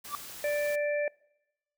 white noise, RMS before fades -44 dBFS, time 0.04-0.76 s, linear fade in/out 10 ms
triangle tone with exponential growth, 1163 Hz, D6, 17 cents flat, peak -25 dBFS, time 0.05-0.15 s, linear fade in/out 0 ms, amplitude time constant 20 ms
harmonic tone, 587.3 Hz, D5, in tune, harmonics 1 / 3 / 4, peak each -27 / -37 / -39 dBFS, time 0.44-1.08 s, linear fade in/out 2 ms
effects noise-tail reverb RT60 0.9 s tail -24 dB re dry

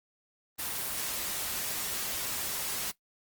white noise, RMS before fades -34 dBFS, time 0.58-2.92 s, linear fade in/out 20 ms, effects noise-tail reverb RT60 0.1 s tail -17 dB re dry + Opus 24 kbps

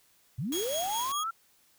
sine linear sweep, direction up, 101.7 to 1377 Hz, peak -30 dBFS, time 0.38-1.31 s, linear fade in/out 10 ms
20% pulse tone with tremolo, 3300 Hz, G#7, 12 cents flat, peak -27 dBFS, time 0.52-1.24 s, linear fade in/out 10 ms, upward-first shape sine, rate 4.9 Hz, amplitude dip 70%
white noise, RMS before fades -40 dBFS, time 0.52-1.12 s, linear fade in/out 2 ms
effects white hiss -65 dBFS RMS until 1.78 s

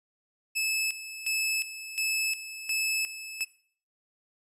sawtooth tone with tremolo, 2607 Hz, E7, 20 cents flat, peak -23 dBFS, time 0.55-3.45 s, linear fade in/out 20 ms, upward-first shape square, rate 1.4 Hz, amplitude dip 75%, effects noise-tail reverb RT60 0.5 s tail -18 dB re dry + resampled to 32000 Hz

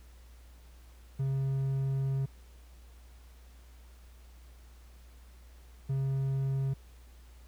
triangle tone bursts at uneven times, 135.3 Hz, C#3, 42 cents flat, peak -26 dBFS, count 2, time 1.19-2.26 / 5.89-6.74 s, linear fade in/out 10 ms, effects added 60 Hz sine -51 dBFS peak until 7.47 s + pink hiss -63 dBFS RMS until 7.47 s

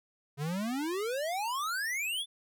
square exponential sweep, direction up, 136.9 to 3570 Hz, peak -32 dBFS, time 0.37-2.26 s, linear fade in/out 50 ms, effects none

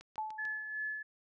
click train, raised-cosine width 0.2 ms, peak -35 dBFS, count 4, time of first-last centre 0.01-0.452 s, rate 6.78 Hz
sine tone with exponential decay, 866 Hz, A5, 28 cents flat, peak -32 dBFS, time 0.18-0.78 s, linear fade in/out 0 ms, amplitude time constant 130 ms
sine tone with tremolo, 1720 Hz, A6, 40 cents flat, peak -34 dBFS, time 0.38-1.03 s, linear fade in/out 10 ms, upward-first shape sine, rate 2.7 Hz, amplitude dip 50%
effects none

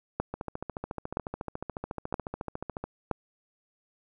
two click trains, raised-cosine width 1 ms, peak -20 / -13 dBFS, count 36 / 4, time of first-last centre 0.34-2.84 / 0.2-3.113 s, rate 14 / 1.03 Hz, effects none

